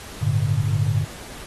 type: tone cluster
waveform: sine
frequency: 99.9 / 113 / 145.5 Hz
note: G2 / A2 / D3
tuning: +33 / +47 / -16 cents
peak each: -22 dBFS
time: 0.21-1.05 s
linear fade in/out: 20 ms
effects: pink hiss -39 dBFS RMS until 1.46 s + AAC 32 kbps